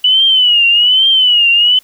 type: tone with vibrato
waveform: sine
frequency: 2960 Hz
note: F#7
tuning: in tune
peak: -6 dBFS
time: 0.04-1.79 s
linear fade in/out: 5 ms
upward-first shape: triangle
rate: 1.2 Hz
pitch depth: 130 cents each way
effects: white hiss -48 dBFS RMS until 1.83 s